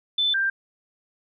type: tone pair in turn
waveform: sine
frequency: 3520 / 1580.3 Hz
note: A7 / G6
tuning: 0 / +14 cents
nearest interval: octave + major second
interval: 1386 cents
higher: first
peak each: -19 / -20 dBFS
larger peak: first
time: 0.18-0.34 / 0.34-0.5 s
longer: neither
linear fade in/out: 5 ms
effects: none